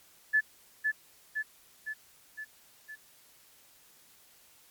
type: tone with echo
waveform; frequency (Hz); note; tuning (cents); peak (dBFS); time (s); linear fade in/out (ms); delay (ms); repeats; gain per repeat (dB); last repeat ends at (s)
sine; 1731; A6; -29; -21; 0.33-0.41; 20; 510; 5; -4; 2.96
effects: white hiss -60 dBFS RMS until 4.7 s + MP3 96 kbps